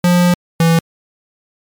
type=tone pair in turn; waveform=square; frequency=176.8 / 165.57 Hz; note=F3 / E3; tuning=+22 / +8 cents; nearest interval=minor second; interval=114 cents; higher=first; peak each=-9 dBFS; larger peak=neither; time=0.04-0.34 / 0.6-0.79 s; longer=first; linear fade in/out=2 ms; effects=MP3 96 kbps